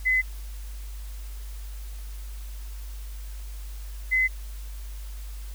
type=tone pair in turn; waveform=sine; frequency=2029 / 2039 Hz; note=B6 / C7; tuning=+46 / -45 cents; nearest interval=unison; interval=9 cents; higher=second; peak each=-19 dBFS; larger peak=neither; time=0.05-0.22 / 4.11-4.28 s; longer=neither; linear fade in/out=20 ms; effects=added 50 Hz sine -34 dBFS peak until 5.54 s + white hiss -50 dBFS RMS until 5.54 s